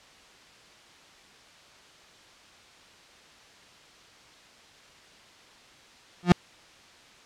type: tone with exponential growth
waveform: 35% pulse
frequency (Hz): 176.5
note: F3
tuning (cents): +19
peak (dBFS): -8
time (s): 6.23-6.32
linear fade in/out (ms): 0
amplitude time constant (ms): 19
effects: white hiss -53 dBFS RMS until 7.25 s + low-pass 5000 Hz 12 dB/octave